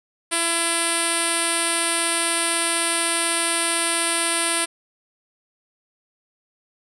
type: tone with low-pass filter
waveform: 5% pulse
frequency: 335.9 Hz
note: E4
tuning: 33 cents sharp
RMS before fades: -22 dBFS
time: 0.31-4.66 s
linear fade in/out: 20 ms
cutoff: 9300 Hz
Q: 5.7
effects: none